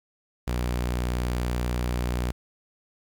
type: tone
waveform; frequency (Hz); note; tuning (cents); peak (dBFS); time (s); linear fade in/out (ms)
sawtooth; 60.8; B1; -26; -21; 0.47-2.32; 10
effects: 9-bit